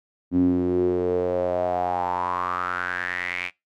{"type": "tone with band-pass filter sweep", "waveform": "sawtooth", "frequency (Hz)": 89.6, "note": "F2", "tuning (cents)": 45, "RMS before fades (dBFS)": -24, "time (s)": [0.31, 3.51], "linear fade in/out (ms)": 50, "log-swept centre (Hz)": [250, 2400], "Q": 6.9, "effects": ["noise-tail reverb RT60 0.2 s tail -23 dB re dry"]}